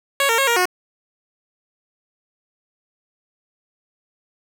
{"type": "tone with pitch steps", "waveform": "10% pulse", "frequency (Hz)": [555, 458.3, 544, 470.3, 363.3], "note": ["C#5", "A#4", "C#5", "A#4", "F#4"], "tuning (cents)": [2, -29, -33, 15, -32], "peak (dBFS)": -7, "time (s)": [0.2, 0.655], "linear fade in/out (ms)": 2, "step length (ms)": 91, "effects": []}